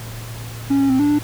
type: tone with pitch steps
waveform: triangle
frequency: 276.8 / 274.4 / 261.7 / 291.5 / 294.9 Hz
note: C#4 / C#4 / C4 / D4 / D4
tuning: -2 / -17 / 0 / -13 / +7 cents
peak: -11 dBFS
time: 0.7-1.19 s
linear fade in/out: 10 ms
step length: 98 ms
effects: added 114 Hz sine -30 dBFS peak until 1.23 s + pink hiss -36 dBFS RMS until 1.23 s